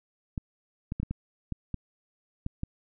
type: clicks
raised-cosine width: 5 ms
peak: -19 dBFS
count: 9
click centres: 0.378 / 0.921 / 1 / 1.031 / 1.11 / 1.523 / 1.743 / 2.464 / 2.634 s
effects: none